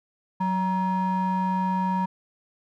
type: ring-modulated tone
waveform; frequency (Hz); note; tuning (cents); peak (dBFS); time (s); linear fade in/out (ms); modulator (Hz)
triangle; 378.6; F#4; +40; -17; 0.4-2.06; 10; 564
effects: none